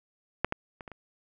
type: clicks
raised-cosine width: 0.5 ms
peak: -9 / -14 / -26 / -27 / -29 dBFS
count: 5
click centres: 0.446 / 0.524 / 0.808 / 0.878 / 0.917 s
effects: none